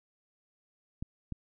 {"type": "clicks", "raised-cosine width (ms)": 5, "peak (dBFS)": -24, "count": 2, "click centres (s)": [1.025, 1.323], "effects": []}